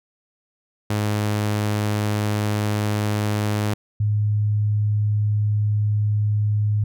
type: tone pair in turn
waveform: sawtooth / sine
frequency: 105 / 105 Hz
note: G#2 / G#2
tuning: +19 / +19 cents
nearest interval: unison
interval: 0 cents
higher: neither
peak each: -16 / -17 dBFS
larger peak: first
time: 0.9-3.74 / 4-6.84 s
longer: neither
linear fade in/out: 5 ms
effects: none